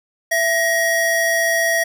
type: tone pair together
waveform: square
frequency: 667.2 / 1887 Hz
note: E5 / A#6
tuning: +21 / +21 cents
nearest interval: octave + tritone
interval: 1800 cents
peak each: -20 / -18 dBFS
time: 0.31-1.84 s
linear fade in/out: 10 ms
effects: none